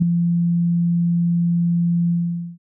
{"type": "tone with ADSR envelope", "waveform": "sine", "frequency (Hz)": 171.5, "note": "F3", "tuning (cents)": -31, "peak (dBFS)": -9, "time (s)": [0, 2.58], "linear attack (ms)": 22, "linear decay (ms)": 4, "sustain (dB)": -6, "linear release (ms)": 480, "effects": []}